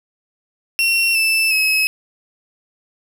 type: tone with pitch steps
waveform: 35% pulse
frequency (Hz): 2726 / 2645 / 2567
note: F7 / E7 / E7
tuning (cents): -43 / +5 / -47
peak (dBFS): -12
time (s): 0.79-1.87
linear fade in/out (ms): 0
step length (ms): 360
effects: none